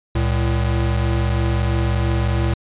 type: tone pair together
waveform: square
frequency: 67.13 / 112.9 Hz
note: C2 / A2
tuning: +45 / +45 cents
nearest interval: major sixth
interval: 900 cents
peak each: -20 dBFS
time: 0.15-2.54 s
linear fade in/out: 5 ms
effects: resampled to 8000 Hz